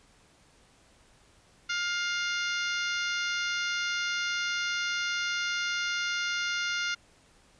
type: harmonic tone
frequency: 705 Hz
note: F5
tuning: 16 cents sharp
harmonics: 2 / 3 / 4 / 5 / 6 / 7 / 8 / 9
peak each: -31 / -35 / -37 / -39 / -41 / -42 / -43 / -44 dBFS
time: 1.69-6.95 s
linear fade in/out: 10 ms
effects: pink hiss -61 dBFS RMS until 7.59 s + resampled to 22050 Hz